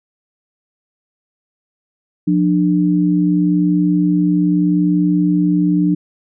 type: tone pair together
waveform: sine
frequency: 177.2 / 298 Hz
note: F3 / D4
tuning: +25 / +25 cents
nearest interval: major sixth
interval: 900 cents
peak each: -14 dBFS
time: 2.27-5.95 s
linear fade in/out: 10 ms
effects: none